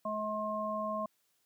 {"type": "harmonic tone", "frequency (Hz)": 213.3, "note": "G#3", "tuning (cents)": 46, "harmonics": [1, 3, 5], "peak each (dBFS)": [-40, -36, -36], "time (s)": [0.05, 1.06], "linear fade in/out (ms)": 5, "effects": ["white hiss -75 dBFS RMS until 1.45 s", "high-pass 100 Hz 12 dB/octave"]}